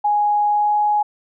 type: tone with pitch glide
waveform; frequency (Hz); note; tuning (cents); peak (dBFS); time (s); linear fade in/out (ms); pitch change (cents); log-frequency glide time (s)
sine; 830.6 to 835.9; G#5 to G#5; 0 to +11; -14; 0.04-1.03; 10; +11; 0.47-0.75
effects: none